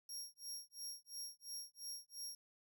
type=tone with tremolo; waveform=25% pulse; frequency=5588 Hz; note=F8; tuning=in tune; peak=-39 dBFS; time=0.09-2.35 s; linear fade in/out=2 ms; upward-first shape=sine; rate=2.9 Hz; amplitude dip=100%; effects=none